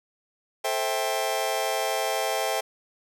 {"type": "chord", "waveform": "sawtooth", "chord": "A minor seventh", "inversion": "none", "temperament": "just", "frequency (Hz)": [440, 528, 660, 792], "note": ["A4", "C5", "E5", "G5"], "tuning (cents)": [0, 16, 2, 18], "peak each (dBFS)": [-28, -27, -25, -25], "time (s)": [0.64, 2.61], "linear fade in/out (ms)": 10, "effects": []}